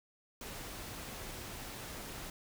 pink noise, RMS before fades -45 dBFS, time 0.41-2.3 s, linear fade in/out 2 ms, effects none

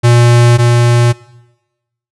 square tone pair in turn, 119.6 / 119.6 Hz, A#2 / A#2, +45 / +45 cents, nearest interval unison, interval 0 cents, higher neither, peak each -5 / -7 dBFS, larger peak first, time 0.03-0.58 / 0.58-1.13 s, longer neither, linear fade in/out 20 ms, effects noise-tail reverb RT60 1.0 s tail -21 dB re dry + resampled to 24000 Hz

